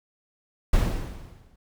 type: noise with exponential decay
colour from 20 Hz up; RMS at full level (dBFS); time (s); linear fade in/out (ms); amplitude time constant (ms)
brown; -18; 0.73-1.56; 5; 180
effects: none